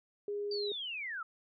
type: tone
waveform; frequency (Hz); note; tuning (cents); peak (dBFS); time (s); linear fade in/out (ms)
sine; 410; G#4; -22; -34; 0.28-0.72; 2
type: linear sweep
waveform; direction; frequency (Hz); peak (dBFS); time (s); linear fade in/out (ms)
sine; down; 4685 to 1260; -37; 0.51-1.23; 5
effects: none